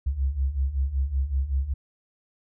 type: beating tone pair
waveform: sine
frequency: 64.4 / 69.7 Hz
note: C2 / C#2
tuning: -27 / +10 cents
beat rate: 5.3 Hz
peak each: -28 / -24 dBFS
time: 0.06-1.74 s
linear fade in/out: 10 ms
effects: none